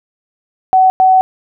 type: tone bursts at uneven times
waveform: sine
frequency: 752 Hz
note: F#5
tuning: 28 cents sharp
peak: -5 dBFS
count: 2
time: 0.73-0.9 / 1-1.21 s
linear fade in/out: 0 ms
effects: none